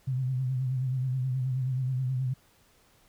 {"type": "tone with vibrato", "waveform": "sine", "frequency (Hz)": 129.3, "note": "C3", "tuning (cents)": -20, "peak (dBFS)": -26, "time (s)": [0.07, 2.34], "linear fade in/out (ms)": 10, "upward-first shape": "sine", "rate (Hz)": 9.4, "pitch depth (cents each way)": 57, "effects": ["pink hiss -63 dBFS RMS until 3.08 s"]}